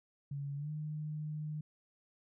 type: tone with pitch glide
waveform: sine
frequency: 141.3 to 152.32 Hz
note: C#3 to D#3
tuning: +34 to -36 cents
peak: -37 dBFS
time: 0.31-1.61 s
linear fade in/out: 5 ms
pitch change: +130 cents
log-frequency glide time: 0.56-0.7 s
effects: none